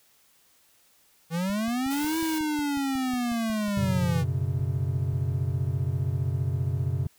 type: linear two-way sweep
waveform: square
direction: up then down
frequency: 159.5 to 327.7 to 159.5 Hz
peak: -26 dBFS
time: 1.3-4.25 s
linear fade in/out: 50 ms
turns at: 2.19 s
type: click train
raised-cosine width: 5 ms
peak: -32 dBFS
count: 24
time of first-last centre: 1.5-5.682 s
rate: 5.5 Hz
type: noise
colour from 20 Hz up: white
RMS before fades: -38 dBFS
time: 1.9-2.39 s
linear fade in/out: 10 ms
type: chord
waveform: triangle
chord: F# suspended fourth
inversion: none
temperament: equal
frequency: 92.5 / 123.47 / 138.59 Hz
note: F#2 / B2 / C#3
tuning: 0 / 0 / 0 cents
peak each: -27 dBFS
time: 3.77-7.07 s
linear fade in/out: 5 ms
effects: white hiss -62 dBFS RMS until 7.18 s